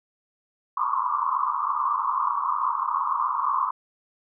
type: band-pass noise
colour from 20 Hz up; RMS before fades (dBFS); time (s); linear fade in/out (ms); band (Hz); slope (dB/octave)
white; -25; 0.77-3.71; 5; 960 to 1200; 96
effects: none